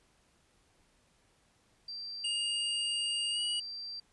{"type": "tone", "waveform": "sine", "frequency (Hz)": 4699, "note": "D8", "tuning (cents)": 0, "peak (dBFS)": -39, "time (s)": [1.88, 4], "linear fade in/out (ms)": 5}
{"type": "tone with pitch glide", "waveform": "square", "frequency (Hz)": [2842, 2913], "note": ["F7", "F#7"], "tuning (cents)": [30, -28], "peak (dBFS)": -32, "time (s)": [2.24, 3.6], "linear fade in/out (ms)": 5, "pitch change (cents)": 42, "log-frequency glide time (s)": [3.32, 3.4]}
{"effects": ["pink hiss -69 dBFS RMS until 4.12 s", "resampled to 24000 Hz"]}